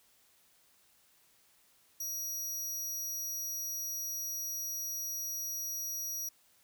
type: tone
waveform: sawtooth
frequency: 5760 Hz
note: F#8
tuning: 47 cents flat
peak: -33 dBFS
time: 2-6.29 s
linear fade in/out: 5 ms
effects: white hiss -67 dBFS RMS until 6.63 s